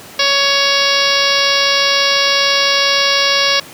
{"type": "harmonic tone", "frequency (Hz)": 558, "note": "C#5", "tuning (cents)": 11, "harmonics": [1, 2, 3, 4, 5, 6, 7, 8, 9, 10], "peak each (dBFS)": [-20, -20, -20, -20, -20, -20, -20, -20, -20, -20], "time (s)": [0.19, 3.6], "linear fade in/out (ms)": 5, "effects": ["pink hiss -35 dBFS RMS until 3.73 s", "high-pass 150 Hz 12 dB/octave"]}